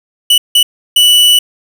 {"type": "tone bursts at uneven times", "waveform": "45% pulse", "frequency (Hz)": 2960, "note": "F#7", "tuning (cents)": 0, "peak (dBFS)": -4, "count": 3, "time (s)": [[0.3, 0.38], [0.55, 0.63], [0.96, 1.39]], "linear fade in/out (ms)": 5, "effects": []}